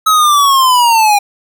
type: linear sweep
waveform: square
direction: down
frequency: 1291 to 805 Hz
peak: -7 dBFS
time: 0.06-1.19 s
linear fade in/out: 10 ms
effects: none